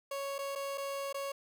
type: tone with dropouts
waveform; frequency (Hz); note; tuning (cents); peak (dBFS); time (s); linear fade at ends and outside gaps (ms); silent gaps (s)
30% pulse; 554.4; C#5; 0; -33; 0.11-1.32; 5; 0.383-0.388 / 0.553-0.557 / 0.776-0.779 / 1.128-1.143
effects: none